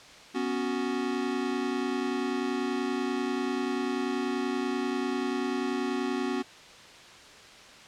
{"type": "chord", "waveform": "square", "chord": "B suspended second", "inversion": "none", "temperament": "equal", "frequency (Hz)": [246.9, 277.2, 370], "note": ["B3", "C#4", "F#4"], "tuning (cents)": [0, 0, 0], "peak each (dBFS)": -33, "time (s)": [0.34, 6.43], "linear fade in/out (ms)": 20, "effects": ["white hiss -49 dBFS RMS until 7.87 s", "low-pass 5000 Hz 12 dB/octave"]}